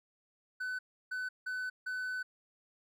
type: tone bursts at uneven times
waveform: triangle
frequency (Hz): 1506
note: F#6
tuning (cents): +30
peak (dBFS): -33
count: 4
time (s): 0.6-0.79 / 1.11-1.29 / 1.46-1.7 / 1.86-2.23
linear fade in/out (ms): 10
effects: none